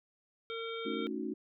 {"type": "harmonic tone", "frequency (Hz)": 456, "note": "A#4", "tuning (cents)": -38, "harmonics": [1, 3, 5, 7, 8], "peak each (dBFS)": [-39, -44, -46, -47, -48], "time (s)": [0.5, 1.07], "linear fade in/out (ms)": 0}
{"type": "chord", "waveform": "sine", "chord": "D# half-diminished seventh", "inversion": "second", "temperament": "equal with one note detuned", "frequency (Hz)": [220, 277.2, 311.1, 368.9], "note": ["A3", "C#4", "D#4", "F#4"], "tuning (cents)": [0, 0, 0, -5], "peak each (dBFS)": -40, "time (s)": [0.85, 1.34], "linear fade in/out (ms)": 10}
{"effects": []}